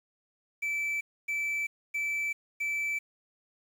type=tone bursts; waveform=triangle; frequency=2319 Hz; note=D7; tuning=22 cents flat; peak=-27 dBFS; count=4; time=0.62-2.99 s; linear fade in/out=10 ms; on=390 ms; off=270 ms; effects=9-bit